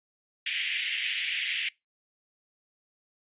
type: band-pass noise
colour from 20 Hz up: white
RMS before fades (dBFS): -31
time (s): 0.46-1.69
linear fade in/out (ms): 5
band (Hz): 1900 to 3300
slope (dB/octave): 48
effects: noise-tail reverb RT60 0.2 s tail -23 dB re dry + resampled to 8000 Hz